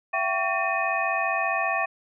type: tone cluster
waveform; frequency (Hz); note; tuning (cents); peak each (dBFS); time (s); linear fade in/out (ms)
sine; 672 / 767 / 1124 / 1810 / 2502; E5 / G5 / C#6 / A6 / D#7; +33 / -38 / +24 / +48 / +9; -29; 0.13-1.86; 10
effects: none